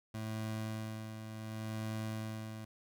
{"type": "tone with tremolo", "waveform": "25% pulse", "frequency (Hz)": 109.6, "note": "A2", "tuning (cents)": -6, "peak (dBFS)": -33, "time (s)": [0.14, 2.65], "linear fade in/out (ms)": 5, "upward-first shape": "sine", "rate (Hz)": 0.69, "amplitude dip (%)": 55, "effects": []}